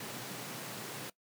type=high-pass noise; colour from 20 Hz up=pink; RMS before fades=-43 dBFS; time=0-1.1 s; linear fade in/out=5 ms; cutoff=110 Hz; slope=96 dB/octave; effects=noise-tail reverb RT60 0.1 s tail -20 dB re dry